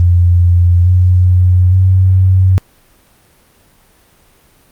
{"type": "tone with pitch steps", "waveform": "sine", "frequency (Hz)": [87.7, 90.58, 93.56], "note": ["F2", "F#2", "F#2"], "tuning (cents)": [8, -36, 20], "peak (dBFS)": -5, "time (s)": [0, 2.58], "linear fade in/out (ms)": 0, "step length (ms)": 860, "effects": ["pink hiss -49 dBFS RMS until 4.71 s", "Opus 32 kbps"]}